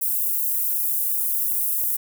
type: high-pass noise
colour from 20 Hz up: pink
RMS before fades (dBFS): -23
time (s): 0.01-1.97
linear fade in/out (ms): 10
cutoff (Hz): 12000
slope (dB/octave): 24
effects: none